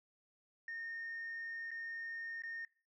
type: tone with dropouts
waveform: sine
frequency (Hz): 1834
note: A#6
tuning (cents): -29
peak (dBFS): -40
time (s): 0.68-2.65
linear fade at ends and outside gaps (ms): 2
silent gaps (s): 1.707-1.714 / 2.421-2.435
effects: noise-tail reverb RT60 0.4 s tail -22 dB re dry + tanh soft clip ceiling -38 dBFS